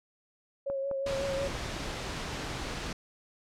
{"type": "tone with vibrato", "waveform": "sine", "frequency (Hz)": 548, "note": "C#5", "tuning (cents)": -20, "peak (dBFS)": -30, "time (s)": [0.66, 1.48], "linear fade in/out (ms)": 10, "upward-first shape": "sine", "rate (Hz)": 5.5, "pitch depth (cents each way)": 27}
{"type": "click train", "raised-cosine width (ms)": 1, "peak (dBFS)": -26, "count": 6, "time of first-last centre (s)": [0.7, 1.766], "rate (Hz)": 4.69}
{"type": "noise", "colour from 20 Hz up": "pink", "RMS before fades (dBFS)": -36, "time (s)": [1.06, 2.93], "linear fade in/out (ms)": 5}
{"effects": ["low-pass 6000 Hz 12 dB/octave"]}